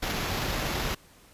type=noise with sample-and-hold; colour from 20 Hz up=pink; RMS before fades=-30 dBFS; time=0.02-0.95 s; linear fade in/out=10 ms; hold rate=8820 Hz; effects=pink hiss -56 dBFS RMS until 1.33 s + resampled to 32000 Hz